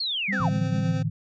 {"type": "linear sweep", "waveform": "sine", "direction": "down", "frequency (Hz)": [4405, 622], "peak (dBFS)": -25, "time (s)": [0, 0.49], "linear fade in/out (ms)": 5}
{"type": "tone with vibrato", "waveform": "sine", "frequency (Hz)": 185, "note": "F#3", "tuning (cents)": 0, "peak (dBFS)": -27, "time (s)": [0.28, 0.94], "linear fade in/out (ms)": 10, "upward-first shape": "sine", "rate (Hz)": 4.5, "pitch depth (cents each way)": 160}
{"type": "tone with tremolo", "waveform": "25% pulse", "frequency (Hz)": 258.9, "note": "C4", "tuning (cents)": -18, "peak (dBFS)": -27, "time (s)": [0.32, 1.03], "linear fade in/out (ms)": 10, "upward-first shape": "triangle", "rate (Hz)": 9.6, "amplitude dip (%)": 35}
{"type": "chord", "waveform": "sine", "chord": "A suspended fourth", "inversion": "none", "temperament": "equal", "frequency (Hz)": [110, 146.83, 164.81], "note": ["A2", "D3", "E3"], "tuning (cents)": [0, 0, 0], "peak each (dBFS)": [-28, -28, -28], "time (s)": [0.4, 1.1], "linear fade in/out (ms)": 5}
{"effects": ["resampled to 16000 Hz"]}